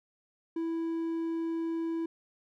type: tone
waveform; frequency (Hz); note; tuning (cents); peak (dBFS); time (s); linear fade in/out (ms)
triangle; 329.6; E4; 0; -28; 0.56-2.06; 5
effects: none